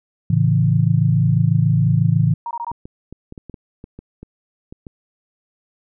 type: chord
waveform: sine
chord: A major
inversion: none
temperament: equal with one note detuned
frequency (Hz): 110.7 / 138.59 / 164.81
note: A2 / C#3 / E3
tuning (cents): +11 / 0 / 0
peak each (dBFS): -17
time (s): 0.3-2.34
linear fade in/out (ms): 5
type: tone bursts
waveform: sine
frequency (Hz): 940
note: A#5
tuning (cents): +14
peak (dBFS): -23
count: 4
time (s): 2.46-2.716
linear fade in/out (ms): 2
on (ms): 49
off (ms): 20
type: clicks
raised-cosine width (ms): 3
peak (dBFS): -22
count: 12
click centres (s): 2.716 / 2.855 / 3.126 / 3.324 / 3.378 / 3.497 / 3.542 / 3.841 / 3.99 / 4.23 / 4.725 / 4.868
effects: none